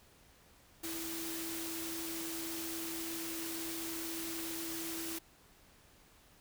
sine tone in noise, 329.6 Hz, E4, in tune, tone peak -42 dBFS, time 0.83-5.19 s, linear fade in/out 10 ms, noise white, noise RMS -42 dBFS, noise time 0.83-5.19 s, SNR -3 dB, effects pink hiss -63 dBFS RMS until 6.4 s

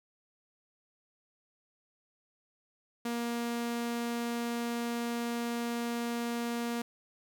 sawtooth tone, 236 Hz, A#3, 22 cents sharp, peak -28 dBFS, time 3.05-6.82 s, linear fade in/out 5 ms, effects none

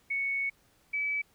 sine tone pair in turn, 2217 / 2295 Hz, C#7 / D7, 0 / -40 cents, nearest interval minor second, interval 60 cents, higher second, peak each -28 dBFS, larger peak neither, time 0.1-0.5 / 0.93-1.22 s, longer first, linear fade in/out 10 ms, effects pink hiss -66 dBFS RMS until 1.34 s

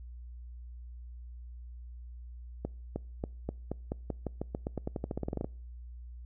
accelerating click train, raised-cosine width 2 ms, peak -20 dBFS, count 23, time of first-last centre 2.65-5.445 s, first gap 310 ms, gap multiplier 0.9, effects noise-tail reverb RT60 0.5 s tail -26 dB re dry + added 60 Hz sine -43 dBFS peak until 6.25 s

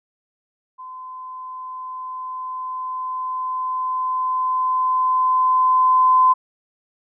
sine tone with level ramp, 1025 Hz, C6, 36 cents flat, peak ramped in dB -33 to -10 dBFS, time 0.78-6.34 s, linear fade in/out 20 ms, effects none

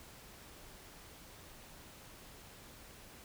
silence, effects pink hiss -55 dBFS RMS until 3.24 s

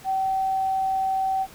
sine tone, 767 Hz, G5, 38 cents flat, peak -21 dBFS, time 0.04-1.47 s, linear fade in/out 50 ms, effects pink hiss -47 dBFS RMS until 1.54 s

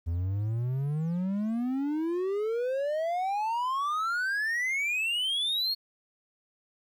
triangle exponential sweep, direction up, 81.4 to 4357 Hz, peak -25 dBFS, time 0.06-5.75 s, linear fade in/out 20 ms, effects 11-bit

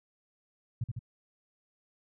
sine tone with echo, 117.4 Hz, A#2, 13 cents sharp, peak -28 dBFS, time 0.81-0.84 s, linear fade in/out 5 ms, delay 76 ms, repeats 2, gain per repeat -3 dB, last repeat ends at 0.992 s, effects none

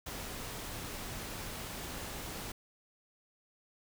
pink noise, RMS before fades -42 dBFS, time 0.06-2.52 s, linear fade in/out 5 ms, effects none

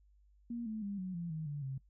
sine tone with pitch steps, 236.1 / 217.8 / 200.8 / 185.24 / 170.85 / 157.58 / 145.34 / 134.05 Hz, A#3 / A3 / G3 / F#3 / F3 / D#3 / D3 / C3, +22 / -17 / +42 / +2 / -38 / +22 / -18 / +42 cents, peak -37 dBFS, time 0.5-1.78 s, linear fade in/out 5 ms, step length 160 ms, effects noise-tail reverb RT60 0.1 s tail -21 dB re dry + added 50 Hz sine -63 dBFS peak until 1.89 s

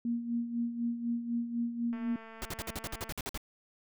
sine tone with tremolo, 235.7 Hz, A#3, 19 cents sharp, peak -28 dBFS, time 0.05-2.16 s, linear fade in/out 2 ms, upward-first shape sine, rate 4 Hz, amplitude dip 65%
click train, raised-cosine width 0.5 ms, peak -35 dBFS, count 263, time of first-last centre 1.93-3.1 s, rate 224 Hz
pink noise bursts, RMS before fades -37 dBFS, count 12, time 2.42-3.376 s, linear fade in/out 0 ms, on 32 ms, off 52 ms
effects none

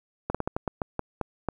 slowing click train, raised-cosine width 1 ms, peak -13 dBFS, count 10, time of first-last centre 0.3-1.487 s, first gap 46 ms, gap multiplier 1.25, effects 9-bit

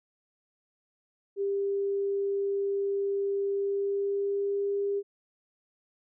sine tone with pitch glide, 397.6 to 401.3 Hz, G4 to G4, +25 to +41 cents, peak -26 dBFS, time 1.36-5.03 s, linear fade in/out 50 ms, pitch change +16 cents, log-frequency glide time 3.51-4.79 s, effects none

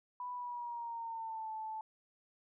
sine tone with pitch glide, 987.8 to 875 Hz, B5 to A5, 0 to -10 cents, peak -39 dBFS, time 0.2-1.81 s, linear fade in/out 2 ms, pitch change -210 cents, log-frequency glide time 0.33-1.51 s, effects none

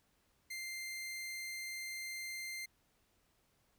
sawtooth tone, 2093 Hz, C7, in tune, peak -38 dBFS, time 0.5-2.66 s, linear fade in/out 10 ms, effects pink hiss -75 dBFS RMS until 3.78 s

